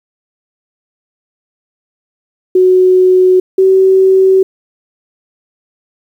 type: tone pair in turn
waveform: sine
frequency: 369.4 / 380.4 Hz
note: F#4 / F#4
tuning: -3 / +48 cents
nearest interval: minor second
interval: 51 cents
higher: second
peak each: -4 dBFS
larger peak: neither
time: 2.55-3.4 / 3.58-4.43 s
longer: neither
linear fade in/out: 5 ms
effects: 7-bit